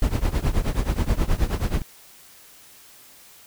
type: noise with tremolo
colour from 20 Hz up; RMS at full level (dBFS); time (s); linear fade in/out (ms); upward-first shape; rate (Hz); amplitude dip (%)
brown; -18; 0.02-1.82; 2; triangle; 9.4; 95
effects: white hiss -49 dBFS RMS until 3.46 s